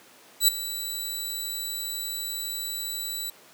15% pulse tone with ADSR envelope, 3951 Hz, B7, in tune, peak -7 dBFS, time 0.4-3.3 s, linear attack 80 ms, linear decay 10 ms, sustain -16 dB, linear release 4 ms, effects pink hiss -52 dBFS RMS until 3.53 s + high-pass 300 Hz 12 dB/octave

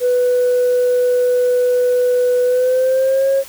sine tone with pitch glide, 495.4 to 543.4 Hz, B4 to C#5, +5 to -35 cents, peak -10 dBFS, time 0-3.44 s, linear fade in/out 50 ms, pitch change +160 cents, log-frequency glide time 2.45-3.29 s, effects tanh soft clip ceiling -9 dBFS + white hiss -37 dBFS RMS until 3.48 s

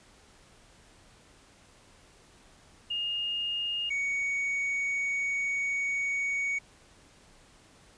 sine / triangle tone pair in turn, 2838 / 2236 Hz, F7 / C#7, +27 / +14 cents, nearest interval major third, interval 413 cents, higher first, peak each -29 / -26 dBFS, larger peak second, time 2.9-3.9 / 3.9-6.59 s, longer second, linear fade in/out 10 ms, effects pink hiss -58 dBFS RMS until 7.97 s + resampled to 22050 Hz

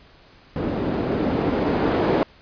blue noise with low-pass filter sweep, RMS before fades -22 dBFS, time 0.56-2.23 s, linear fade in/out 0 ms, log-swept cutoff 250 to 440 Hz, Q 1.1, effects pink hiss -51 dBFS RMS until 2.41 s + resampled to 11025 Hz

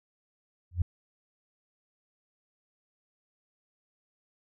sine tone with exponential growth, 87.31 Hz, F2, in tune, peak -19 dBFS, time 0.71-0.82 s, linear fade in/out 5 ms, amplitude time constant 23 ms, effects none

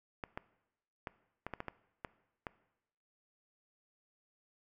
clicks, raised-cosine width 0.5 ms, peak -24 dBFS, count 9, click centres 0.238 / 0.375 / 1.072 / 1.466 / 1.537 / 1.604 / 1.683 / 2.048 / 2.468 s, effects noise-tail reverb RT60 0.9 s tail -19 dB re dry

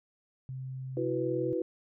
sine tone, 130.81 Hz, C3, in tune, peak -36 dBFS, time 0.49-1.53 s, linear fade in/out 0 ms
sine chord, E suspended second, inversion none, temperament equal, 329.6 / 370 / 493.9 Hz, E4 / F#4 / B4, 0 / 0 / 0 cents, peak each -33 dBFS, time 0.97-1.62 s, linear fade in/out 2 ms
effects none

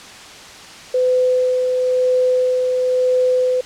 sine tone with tremolo, 506 Hz, B4, 42 cents sharp, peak -12 dBFS, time 0.94-3.61 s, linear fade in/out 5 ms, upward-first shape sine, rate 0.99 Hz, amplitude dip 30%, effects white hiss -37 dBFS RMS until 3.65 s + low-pass 6000 Hz 12 dB/octave

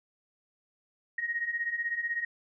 sine beating tone pair, 1864.7 / 1880.7 Hz, A#6 / A#6, 0 / +15 cents, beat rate 16 Hz, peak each -35 / -31 dBFS, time 1.18-2.25 s, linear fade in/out 5 ms, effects none

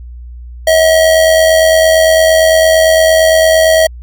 square tone with amplitude modulation, 641 Hz, E5, 49 cents flat, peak -4 dBFS, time 0.67-3.87 s, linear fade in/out 5 ms, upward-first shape sine, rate 88.8 Hz, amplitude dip 45%, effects added 60 Hz sine -26 dBFS peak until 4.02 s

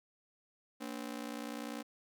sawtooth ring-modulated tone, 260.2 Hz, C4, 9 cents flat, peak -33 dBFS, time 0.8-1.83 s, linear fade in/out 20 ms, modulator 30.1 Hz, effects none

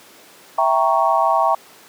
sine chord, E diminished seventh, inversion none, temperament equal, 659.3 / 784 / 932.3 / 1108.7 Hz, E5 / G5 / Bb5 / Db6, 0 / 0 / 0 / 0 cents, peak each -19 dBFS, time 0.58-1.55 s, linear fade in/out 5 ms, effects pink hiss -45 dBFS RMS until 1.88 s + high-pass 300 Hz 12 dB/octave

